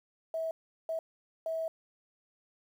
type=tone bursts at uneven times; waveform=sine; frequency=649 Hz; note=E5; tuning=27 cents flat; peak=-31 dBFS; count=3; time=0.34-0.51 / 0.89-0.99 / 1.46-1.68 s; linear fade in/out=2 ms; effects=10-bit